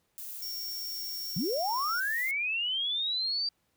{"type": "noise", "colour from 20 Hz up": "violet", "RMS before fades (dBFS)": -41, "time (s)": [0.18, 2.31], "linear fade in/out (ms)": 0}
{"type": "tone", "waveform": "sine", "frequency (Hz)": 5500, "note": "F8", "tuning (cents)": -27, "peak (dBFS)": -36, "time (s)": [0.42, 2], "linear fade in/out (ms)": 5}
{"type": "linear sweep", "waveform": "sine", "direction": "up", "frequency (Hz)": [138.59, 4699], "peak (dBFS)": -28, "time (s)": [1.36, 3.49], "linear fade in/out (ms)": 5}
{"effects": ["pink hiss -74 dBFS RMS until 3.76 s", "high-pass 60 Hz 12 dB/octave"]}